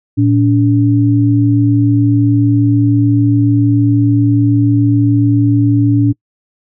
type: tone pair together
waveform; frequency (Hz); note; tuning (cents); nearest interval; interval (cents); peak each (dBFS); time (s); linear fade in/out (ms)
sine; 113.7 / 286.9; A#2 / D4; -43 / -40; octave + major third; 1603; -10; 0.17-6.13; 20
effects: noise-tail reverb RT60 0.1 s tail -25 dB re dry